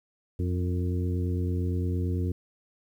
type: harmonic tone with a mistuned harmonic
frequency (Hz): 88.8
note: F2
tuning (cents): +29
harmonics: 1 / 2 / 3 / 4 / 5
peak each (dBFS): -26 / -35 / -35 / -37 / -41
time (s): 0.39-2.32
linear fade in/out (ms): 5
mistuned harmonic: 5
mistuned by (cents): +39
effects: 10-bit